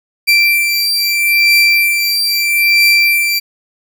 30% pulse beating tone pair, 2349 / 2349.77 Hz, D7 / D7, 0 / 0 cents, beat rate 0.77 Hz, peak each -10 dBFS, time 0.27-3.4 s, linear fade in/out 20 ms, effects none

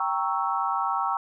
sine chord, G diminished seventh, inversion none, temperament equal, 784 / 932.3 / 1108.7 / 1318.5 Hz, G5 / Bb5 / Db6 / Fb6, 0 / 0 / 0 / 0 cents, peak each -29 dBFS, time 0-1.17 s, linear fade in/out 2 ms, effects none

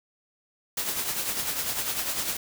white noise with tremolo, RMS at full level -27 dBFS, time 0.77-2.37 s, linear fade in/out 5 ms, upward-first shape triangle, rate 10 Hz, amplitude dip 60%, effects none

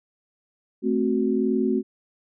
sine chord, F# diminished, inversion first, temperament equal, 220 / 261.6 / 370 Hz, A3 / C4 / F#4, 0 / 0 / 0 cents, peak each -24 dBFS, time 0.82-1.83 s, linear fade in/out 50 ms, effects none

